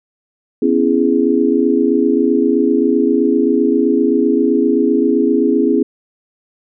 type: chord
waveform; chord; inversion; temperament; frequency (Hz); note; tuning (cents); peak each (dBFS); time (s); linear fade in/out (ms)
sine; C# minor seventh; third; just; 249.5 / 277.2 / 332.6 / 415.8; B3 / C#4 / E4 / G#4; +18 / 0 / +16 / +2; -16; 0.62-5.83; 5
effects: none